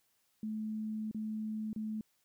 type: tone with dropouts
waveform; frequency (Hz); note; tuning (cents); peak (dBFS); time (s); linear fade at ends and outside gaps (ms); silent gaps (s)
sine; 216.5; A3; -28; -35; 0.43-2.01; 2; 1.113-1.146 / 1.731-1.761
effects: white hiss -75 dBFS RMS until 2.24 s